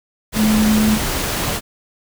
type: tone in noise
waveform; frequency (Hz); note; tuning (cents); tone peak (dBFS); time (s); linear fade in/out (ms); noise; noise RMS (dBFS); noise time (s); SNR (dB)
sine; 215.4; A3; -37; -12; 0.35-0.99; 50; pink; -21; 0.32-1.61; +6
effects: none